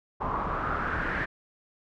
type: noise with low-pass filter sweep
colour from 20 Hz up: pink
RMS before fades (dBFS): -30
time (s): 0.2-1.26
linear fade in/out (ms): 20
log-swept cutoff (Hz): 1000 to 1800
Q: 4.8
effects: none